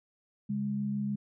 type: tone pair together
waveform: sine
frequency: 138.85 / 205.5 Hz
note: C#3 / G#3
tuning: +3 / -18 cents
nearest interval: perfect fifth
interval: 679 cents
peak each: -37 / -30 dBFS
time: 0.49-1.16 s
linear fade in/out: 10 ms
effects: none